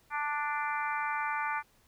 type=harmonic tone; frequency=294.4 Hz; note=D4; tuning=4 cents sharp; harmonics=3 / 4 / 5 / 6 / 7 / 8; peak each=-34 / -36 / -37 / -41 / -41 / -41 dBFS; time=0.1-1.63 s; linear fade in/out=50 ms; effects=pink hiss -66 dBFS RMS until 1.87 s